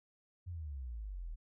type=exponential sweep; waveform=sine; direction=down; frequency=92.5 to 37.81 Hz; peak=-40 dBFS; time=0.46-1.36 s; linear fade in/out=20 ms; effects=none